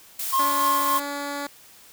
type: noise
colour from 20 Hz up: blue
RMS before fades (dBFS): -29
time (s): 0.19-1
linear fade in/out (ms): 5
type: tone with tremolo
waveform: triangle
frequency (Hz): 1069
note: C6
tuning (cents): +37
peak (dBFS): -16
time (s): 0.32-0.99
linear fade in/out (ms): 20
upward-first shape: triangle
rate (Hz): 3.4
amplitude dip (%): 45
type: tone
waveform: 10% pulse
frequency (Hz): 285.2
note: C#4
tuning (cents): +49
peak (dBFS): -20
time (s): 0.39-1.47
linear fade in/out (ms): 5
effects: white hiss -50 dBFS RMS until 1.92 s